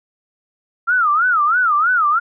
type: tone with vibrato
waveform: sine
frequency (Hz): 1326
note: E6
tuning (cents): +10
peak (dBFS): -12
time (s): 0.87-2.2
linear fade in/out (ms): 20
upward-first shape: sine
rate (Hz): 3.1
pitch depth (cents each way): 220
effects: none